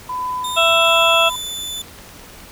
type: tone with tremolo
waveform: sine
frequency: 1003 Hz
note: B5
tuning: 26 cents sharp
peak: -20 dBFS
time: 0.09-1.36 s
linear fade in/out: 5 ms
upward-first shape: sine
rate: 1.3 Hz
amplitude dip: 50%
type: tone with pitch glide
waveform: sawtooth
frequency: 3644 to 3504 Hz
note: A#7 to A7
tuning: -40 to -8 cents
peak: -22 dBFS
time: 0.44-1.82 s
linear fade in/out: 5 ms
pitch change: -68 cents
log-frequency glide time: 0.63-1.22 s
type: harmonic tone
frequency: 665 Hz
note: E5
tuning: 15 cents sharp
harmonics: 1 / 2 / 4 / 5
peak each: -17 / -17 / -17 / -17 dBFS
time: 0.56-1.3 s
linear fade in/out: 20 ms
type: click train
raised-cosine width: 0.2 ms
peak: -25 dBFS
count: 12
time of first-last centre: 1.26-2.403 s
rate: 9.62 Hz
effects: pink hiss -40 dBFS RMS until 2.51 s